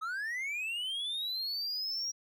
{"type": "linear sweep", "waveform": "triangle", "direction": "up", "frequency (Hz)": [1249, 5700], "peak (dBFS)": -32, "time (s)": [0.01, 2.12], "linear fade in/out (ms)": 20, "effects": []}